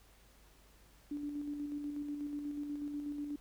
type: tone with tremolo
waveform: sine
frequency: 291.4 Hz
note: D4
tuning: 13 cents flat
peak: -36 dBFS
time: 1.11-3.36 s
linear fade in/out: 5 ms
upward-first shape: square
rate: 8.2 Hz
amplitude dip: 35%
effects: added 50 Hz sine -63 dBFS peak until 3.4 s + pink hiss -65 dBFS RMS until 3.4 s